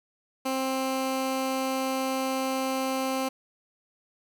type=tone; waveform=15% pulse; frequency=263.8 Hz; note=C4; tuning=14 cents sharp; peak=-20 dBFS; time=0.45-3.29 s; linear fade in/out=10 ms; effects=none